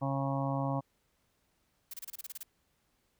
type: harmonic tone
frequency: 137 Hz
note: C#3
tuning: 20 cents flat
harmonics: 1 / 2 / 4 / 5 / 6 / 7 / 8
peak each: -33 / -36 / -39 / -40 / -41 / -41 / -42 dBFS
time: 0.01-0.81 s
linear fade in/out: 20 ms
type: noise bursts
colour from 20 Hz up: blue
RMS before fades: -42 dBFS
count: 10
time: 1.91-2.432 s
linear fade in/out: 5 ms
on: 27 ms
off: 28 ms
effects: pink hiss -75 dBFS RMS until 3.19 s